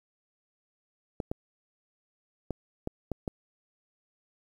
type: clicks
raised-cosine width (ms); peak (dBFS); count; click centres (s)
2; -18; 6; 1.202 / 1.315 / 2.507 / 2.874 / 3.117 / 3.278
effects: 9-bit